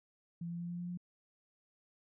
sine tone with pitch steps, 170 / 171.38 / 172.77 / 174.17 / 175.59 / 177.01 Hz, F3 / F3 / F3 / F3 / F3 / F3, -46 / -32 / -18 / -4 / +10 / +24 cents, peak -38 dBFS, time 0.41-0.974 s, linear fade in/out 5 ms, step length 94 ms, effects none

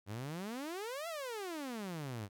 sawtooth exponential two-way sweep, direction up then down, 95.2 to 690 to 95.2 Hz, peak -36 dBFS, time 0.06-2.29 s, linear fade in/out 50 ms, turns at 1.08 s, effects none

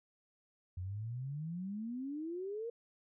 sine exponential sweep, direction up, 87.31 to 477.3 Hz, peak -38 dBFS, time 0.77-2.7 s, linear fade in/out 5 ms, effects none

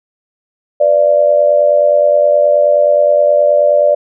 sine tone with amplitude modulation, 587.3 Hz, D5, in tune, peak -3 dBFS, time 0.8-3.95 s, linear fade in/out 10 ms, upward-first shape sine, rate 89.5 Hz, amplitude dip 75%, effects none

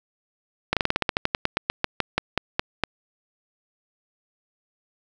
slowing click train, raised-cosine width 0.3 ms, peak -4 dBFS, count 20, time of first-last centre 0.73-2.837 s, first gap 37 ms, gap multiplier 1.11, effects none

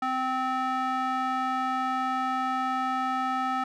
square tone with band-pass filter, 259.3 Hz, C4, 15 cents flat, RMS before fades -28 dBFS, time 0.02-3.64 s, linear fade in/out 5 ms, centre 1100 Hz, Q 2.9, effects none

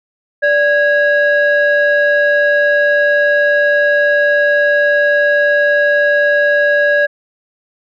sine tone pair together, 584 / 1651.8 Hz, D5 / G#6, -10 / -10 cents, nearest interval octave + tritone, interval 1800 cents, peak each -10 dBFS, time 0.42-7.07 s, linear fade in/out 20 ms, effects tanh soft clip ceiling -5 dBFS

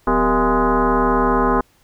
sine tone with frequency modulation, 392.3 Hz, G4, 1 cent sharp, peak -13 dBFS, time 0.07-1.61 s, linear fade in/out 5 ms, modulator 215 Hz, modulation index 4.2, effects pink hiss -57 dBFS RMS until 1.83 s

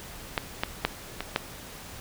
clicks, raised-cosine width 0.3 ms, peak -8 / -9 / -6 / -14 / -7 dBFS, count 5, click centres 0.378 / 0.635 / 0.85 / 1.206 / 1.361 s, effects pink hiss -43 dBFS RMS until 2 s

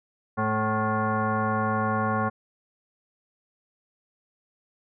sine tone with frequency modulation, 436 Hz, A4, 16 cents flat, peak -22 dBFS, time 0.37-2.3 s, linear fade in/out 20 ms, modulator 327 Hz, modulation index 2.9, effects none

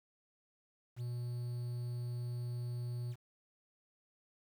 triangle tone with quantisation, 121.3 Hz, B2, 31 cents flat, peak -35 dBFS, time 0.96-3.16 s, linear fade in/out 50 ms, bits 10, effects none

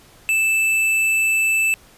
sine tone with hard clipping, 2638 Hz, E7, 1 cent sharp, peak -17 dBFS, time 0.29-1.74 s, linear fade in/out 0 ms, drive 10 dB, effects pink hiss -49 dBFS RMS until 1.97 s + resampled to 32000 Hz

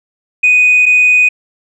sine tone pair in turn, 2489 / 2489 Hz, D#7 / D#7, 0 / 0 cents, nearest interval unison, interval 0 cents, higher neither, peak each -4 dBFS, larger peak neither, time 0.43-0.86 / 0.86-1.29 s, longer neither, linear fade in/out 10 ms, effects tanh soft clip ceiling -2 dBFS

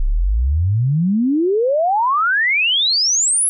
sine exponential sweep, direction up, 30.3 to 11175 Hz, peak -13 dBFS, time 0-3.49 s, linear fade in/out 0 ms, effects none

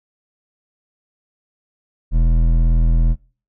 sine tone with hard clipping, 41.16 Hz, E1, 2 cents flat, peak -13 dBFS, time 2.11-3.16 s, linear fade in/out 50 ms, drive 10 dB, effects noise-tail reverb RT60 0.4 s tail -25 dB re dry

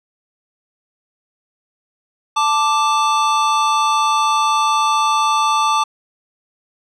square tone pair together, 880 / 1174.7 Hz, A5 / D6, 0 / 0 cents, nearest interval perfect fourth, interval 500 cents, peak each -18 / -16 dBFS, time 2.36-5.84 s, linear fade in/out 10 ms, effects low-pass 6000 Hz 12 dB/octave

